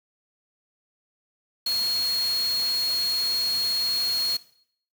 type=tone in noise; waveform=sine; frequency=4300 Hz; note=C8; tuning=47 cents sharp; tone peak=-23 dBFS; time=1.66-4.37 s; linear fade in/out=5 ms; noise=white; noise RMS=-35 dBFS; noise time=1.66-4.37 s; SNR=+9 dB; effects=noise-tail reverb RT60 0.6 s tail -17 dB re dry